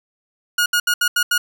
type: tone bursts at uneven times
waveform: sawtooth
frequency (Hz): 1439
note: F#6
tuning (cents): -49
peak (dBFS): -11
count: 6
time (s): 0.58-0.66 / 0.73-0.8 / 0.87-0.94 / 1.01-1.08 / 1.16-1.23 / 1.31-1.38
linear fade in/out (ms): 5
effects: none